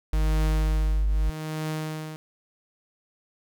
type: tone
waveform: sine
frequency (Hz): 50.5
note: G#1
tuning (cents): -48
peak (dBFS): -20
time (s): 0.13-1.3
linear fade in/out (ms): 5
type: tone with tremolo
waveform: sawtooth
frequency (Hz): 156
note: D#3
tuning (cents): +5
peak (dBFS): -23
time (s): 0.13-2.16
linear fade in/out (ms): 0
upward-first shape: triangle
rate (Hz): 0.8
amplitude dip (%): 90
effects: none